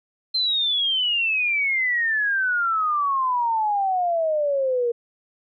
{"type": "exponential sweep", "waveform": "sine", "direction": "down", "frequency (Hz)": [4151, 466.2], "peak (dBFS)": -19, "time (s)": [0.34, 4.92], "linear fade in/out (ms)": 10, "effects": []}